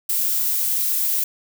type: noise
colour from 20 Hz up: violet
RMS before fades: -21 dBFS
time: 0.09-1.24 s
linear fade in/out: 5 ms
effects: none